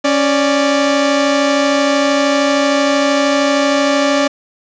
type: tone pair together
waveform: sawtooth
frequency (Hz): 277.2 / 587.4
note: C#4 / D5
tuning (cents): 0 / 0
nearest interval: octave + minor second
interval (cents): 1300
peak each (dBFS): -10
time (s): 0.04-4.28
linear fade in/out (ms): 10
effects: resampled to 16000 Hz + 7-bit